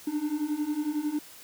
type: beating tone pair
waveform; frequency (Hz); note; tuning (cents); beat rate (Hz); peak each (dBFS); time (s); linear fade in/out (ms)
triangle; 292.5 / 303.5; D4 / D#4; -7 / -43; 11; -30 / -27; 0.07-1.19; 5
effects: white hiss -49 dBFS RMS until 1.43 s + high-pass 60 Hz 12 dB/octave